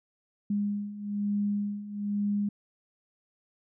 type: beating tone pair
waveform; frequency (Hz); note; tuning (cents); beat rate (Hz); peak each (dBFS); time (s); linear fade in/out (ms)
sine; 203.8 / 204.9; G#3 / G#3; -32 / -23; 1.1; -33 / -29; 0.5-2.49; 5
effects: none